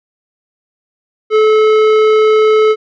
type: tone with tanh clipping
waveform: sine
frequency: 432.6 Hz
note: A4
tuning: 29 cents flat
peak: -8 dBFS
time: 1.3-2.76 s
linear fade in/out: 50 ms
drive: 14 dB
effects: none